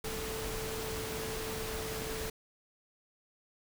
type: tone in noise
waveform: sine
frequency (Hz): 441.2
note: A4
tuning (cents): +5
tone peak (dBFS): -40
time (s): 0.04-2.3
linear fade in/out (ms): 5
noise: pink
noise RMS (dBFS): -39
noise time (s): 0.04-2.3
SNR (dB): -4
effects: none